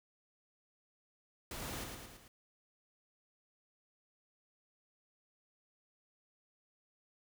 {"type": "noise with echo", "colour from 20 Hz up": "pink", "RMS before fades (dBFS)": -44, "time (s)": [1.51, 1.84], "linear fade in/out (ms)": 2, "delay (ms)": 110, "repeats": 4, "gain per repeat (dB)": -4, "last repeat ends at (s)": 2.28, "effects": []}